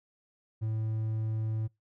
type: tone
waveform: triangle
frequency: 110 Hz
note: A2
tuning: in tune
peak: -27 dBFS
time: 0.61-1.68 s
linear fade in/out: 20 ms
effects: noise-tail reverb RT60 0.2 s tail -25 dB re dry